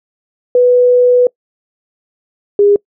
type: tone pair in turn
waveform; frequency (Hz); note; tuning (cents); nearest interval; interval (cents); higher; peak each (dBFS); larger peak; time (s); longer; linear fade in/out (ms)
sine; 493.9 / 407.4; B4 / G#4; 0 / -33; minor third; 333; first; -5; neither; 0.55-1.27 / 2.59-2.76; first; 2
effects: noise-tail reverb RT60 0.1 s tail -25 dB re dry